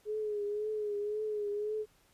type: tone with vibrato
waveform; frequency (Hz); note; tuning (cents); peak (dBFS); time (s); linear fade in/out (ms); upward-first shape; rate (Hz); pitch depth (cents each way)
sine; 420; G#4; +19; -32; 0.05-1.86; 50; triangle; 1.9; 54
effects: pink hiss -67 dBFS RMS until 2.13 s + resampled to 32000 Hz